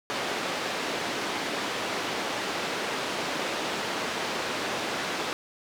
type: band-pass noise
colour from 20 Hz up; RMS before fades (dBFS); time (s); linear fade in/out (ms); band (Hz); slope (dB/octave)
pink; -31; 0.1-5.33; 0; 310 to 4600; 12
effects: none